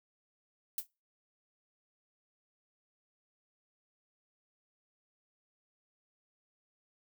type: noise with exponential decay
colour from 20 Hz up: violet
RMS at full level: -31 dBFS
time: 0.78-0.87 s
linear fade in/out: 1 ms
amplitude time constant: 18 ms
effects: noise-tail reverb RT60 0.3 s tail -26 dB re dry